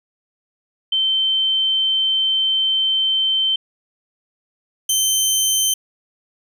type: tone pair in turn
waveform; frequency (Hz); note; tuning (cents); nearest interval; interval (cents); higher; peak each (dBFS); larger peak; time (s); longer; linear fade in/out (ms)
sine / 15% pulse; 3100 / 3100; G7 / G7; -20 / -20; unison; 0; neither; -15 / -8; second; 0.92-3.56 / 4.89-5.74; first; 5
effects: none